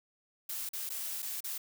blue noise with dropouts, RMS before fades -38 dBFS, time 0.49-1.58 s, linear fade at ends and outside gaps 5 ms, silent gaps 0.691-0.733 / 0.893-0.901 / 1.222-1.226 / 1.406-1.441 s, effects none

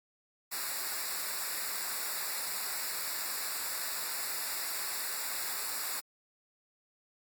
white noise with comb filter, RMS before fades -36 dBFS, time 0.51-6.01 s, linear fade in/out 20 ms, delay 0.32 ms, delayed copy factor -0.85, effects Opus 48 kbps

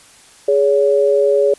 sine tone pair together, 415.3 / 565.2 Hz, G#4 / C#5, 0 / +34 cents, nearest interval perfect fourth, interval 534 cents, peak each -13 dBFS, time 0.48-1.54 s, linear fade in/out 5 ms, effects white hiss -45 dBFS RMS until 1.58 s + resampled to 24000 Hz

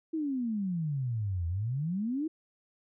sine exponential two-way sweep, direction down then up, 329.6 to 82 to 329.6 Hz, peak -29 dBFS, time 0.13-2.28 s, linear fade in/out 10 ms, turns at 1.47 s, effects none

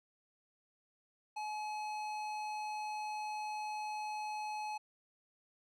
sine tone with tanh clipping, 850 Hz, G#5, 40 cents sharp, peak -40 dBFS, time 1.36-4.78 s, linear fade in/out 10 ms, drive 16 dB, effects none

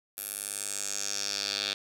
10% pulse tone with band-pass filter sweep, 100.7 Hz, G2, 47 cents sharp, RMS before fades -34 dBFS, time 0.17-1.74 s, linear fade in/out 10 ms, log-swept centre 12000 to 3900 Hz, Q 3.2, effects none

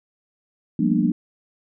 sine tone cluster, 174.6 / 198 / 227.9 / 243.1 / 298.2 Hz, F3 / G3 / A#3 / B3 / D4, 0 / +18 / -39 / -27 / +27 cents, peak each -23 dBFS, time 0.79-1.12 s, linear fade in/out 5 ms, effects none

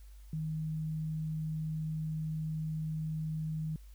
sine tone, 156.9 Hz, D#3, 15 cents sharp, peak -33 dBFS, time 0.33-3.76 s, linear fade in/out 2 ms, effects added 50 Hz sine -49 dBFS peak until 3.94 s + white hiss -67 dBFS RMS until 3.94 s

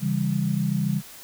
sine chord, C# diminished, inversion none, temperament just, 138.59 / 166.31 / 199.57 Hz, C#3 / E3 / G3, 0 / +16 / +31 cents, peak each -26 / -26 / -25 dBFS, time 0-1.02 s, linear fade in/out 50 ms, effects white hiss -44 dBFS RMS until 1.23 s

